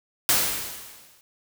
white noise with exponential decay, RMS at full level -18 dBFS, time 0.29-1.21 s, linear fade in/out 1 ms, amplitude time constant 200 ms, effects none

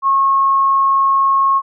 sine tone, 1089 Hz, C#6, 31 cents flat, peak -10 dBFS, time 0.02-1.62 s, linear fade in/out 50 ms, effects none

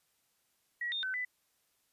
sine tone with pitch steps, 1919 / 3649 / 1523 / 1996 Hz, A#6 / A#7 / F#6 / B6, +50 / -38 / +50 / +18 cents, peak -33 dBFS, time 0.81-1.25 s, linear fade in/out 5 ms, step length 110 ms, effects white hiss -75 dBFS RMS until 1.92 s + resampled to 32000 Hz

